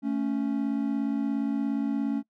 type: tone pair together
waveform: triangle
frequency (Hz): 221.1 / 278.2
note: A3 / C#4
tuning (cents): +9 / +6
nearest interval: major third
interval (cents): 397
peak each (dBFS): -27 / -25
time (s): 0.02-2.23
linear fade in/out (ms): 50
effects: noise-tail reverb RT60 0.1 s tail -24 dB re dry